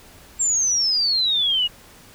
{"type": "exponential sweep", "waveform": "sine", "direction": "down", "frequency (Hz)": [7540, 2842], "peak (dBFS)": -17, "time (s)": [0.39, 1.68], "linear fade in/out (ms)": 20, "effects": ["pink hiss -47 dBFS RMS until 2.14 s"]}